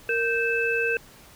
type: tone cluster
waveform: sine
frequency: 463.7 / 1559 / 2620 Hz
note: A#4 / G6 / E7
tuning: -9 / -10 / -11 cents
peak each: -26 dBFS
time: 0.09-0.97 s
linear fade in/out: 2 ms
effects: pink hiss -50 dBFS RMS until 1.35 s